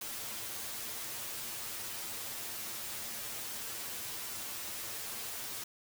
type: noise with comb filter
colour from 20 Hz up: white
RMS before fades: -41 dBFS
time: 0.01-5.64 s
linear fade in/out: 5 ms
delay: 8.8 ms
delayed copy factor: +0.8
effects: none